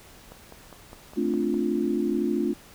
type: click train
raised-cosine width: 1 ms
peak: -29 dBFS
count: 7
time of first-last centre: 0.32-1.542 s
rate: 4.91 Hz
type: chord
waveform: sine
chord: D minor seventh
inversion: second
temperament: equal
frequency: 220 / 261.6 / 293.7 / 349.2 Hz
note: A3 / C4 / D4 / F4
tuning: 0 / 0 / 0 / 0 cents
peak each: -28 / -30 / -28 / -27 dBFS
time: 1.16-2.54 s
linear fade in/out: 20 ms
effects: pink hiss -50 dBFS RMS until 2.74 s